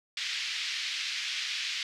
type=band-pass noise; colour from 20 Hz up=pink; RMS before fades=-34 dBFS; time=0.17-1.83 s; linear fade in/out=2 ms; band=2100 to 5200 Hz; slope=24 dB/octave; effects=none